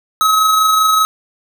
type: tone with amplitude modulation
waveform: square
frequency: 1280 Hz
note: D#6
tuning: 49 cents sharp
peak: -9 dBFS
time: 0.21-1.05 s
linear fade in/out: 0 ms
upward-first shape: sine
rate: 25.1 Hz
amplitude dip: 30%
effects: none